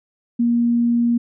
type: tone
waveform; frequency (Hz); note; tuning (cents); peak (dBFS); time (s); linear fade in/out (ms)
sine; 236.6; A#3; +26; -14; 0.39-1.18; 10
effects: none